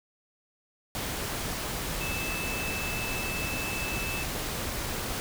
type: tone in noise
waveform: sine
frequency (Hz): 2625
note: E7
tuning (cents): -8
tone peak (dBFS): -34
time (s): 2.01-4.23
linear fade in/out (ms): 0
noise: pink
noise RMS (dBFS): -33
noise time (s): 0.95-5.2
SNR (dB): -4
effects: none